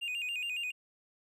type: tone with vibrato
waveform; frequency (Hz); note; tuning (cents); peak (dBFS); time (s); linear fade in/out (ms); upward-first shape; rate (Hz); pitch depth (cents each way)
triangle; 2637; E7; 0; -32; 0.01-0.72; 20; square; 7.2; 100
effects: none